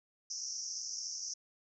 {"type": "band-pass noise", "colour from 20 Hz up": "white", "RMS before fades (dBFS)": -41, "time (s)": [0.3, 1.34], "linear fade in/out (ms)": 5, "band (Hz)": [5300, 6200], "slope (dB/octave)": 96, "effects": []}